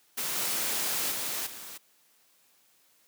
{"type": "noise with level steps", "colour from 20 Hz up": "white", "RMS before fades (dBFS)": [-32, -30, -33, -43], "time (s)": [0.17, 1.78], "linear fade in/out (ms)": 10, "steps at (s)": [0.35, 1.11, 1.46], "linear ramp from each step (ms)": 10, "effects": ["white hiss -65 dBFS RMS until 3.07 s", "high-pass 150 Hz 12 dB/octave"]}